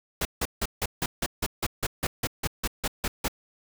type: noise bursts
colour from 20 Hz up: pink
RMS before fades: -27 dBFS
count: 16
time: 0.21-3.282 s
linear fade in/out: 5 ms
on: 42 ms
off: 160 ms
effects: none